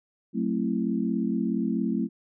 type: chord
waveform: sine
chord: F# half-diminished seventh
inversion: none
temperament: just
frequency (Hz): 185 / 222 / 266.4 / 333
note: F#3 / A3 / C4 / E4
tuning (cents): 0 / +16 / +31 / +18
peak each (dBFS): -30 / -27 / -30 / -32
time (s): 0.33-2.09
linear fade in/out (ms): 50
effects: none